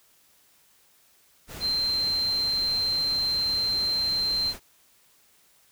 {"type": "tone in noise", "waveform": "sine", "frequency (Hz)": 4133, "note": "C8", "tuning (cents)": -22, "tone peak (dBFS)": -23, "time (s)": [1.6, 4.54], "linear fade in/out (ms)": 50, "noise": "pink", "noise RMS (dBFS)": -40, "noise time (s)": [1.47, 4.6], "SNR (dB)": 14, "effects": ["white hiss -61 dBFS RMS until 5.71 s"]}